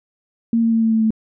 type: tone with pitch steps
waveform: sine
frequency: 230 / 228 / 226 / 224.1 / 222.2 / 220.2 Hz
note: A#3 / A#3 / A3 / A3 / A3 / A3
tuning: -23 / -38 / +47 / +32 / +17 / +2 cents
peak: -13 dBFS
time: 0.53-1.106 s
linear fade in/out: 2 ms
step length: 96 ms
effects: none